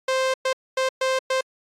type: tone bursts at uneven times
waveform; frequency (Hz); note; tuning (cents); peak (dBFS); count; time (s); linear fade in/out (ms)
sawtooth; 523.3; C5; 0; -16; 5; 0.08-0.34 / 0.45-0.53 / 0.77-0.89 / 1.01-1.19 / 1.3-1.41; 5
effects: low-pass 7000 Hz 12 dB/octave + AAC 64 kbps